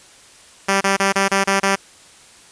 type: tone bursts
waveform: 5% pulse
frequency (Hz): 195.8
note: G3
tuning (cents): -2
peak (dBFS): -3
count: 7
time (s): 0.68-1.758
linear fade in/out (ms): 10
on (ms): 130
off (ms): 28
effects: white hiss -46 dBFS RMS until 2.51 s + resampled to 22050 Hz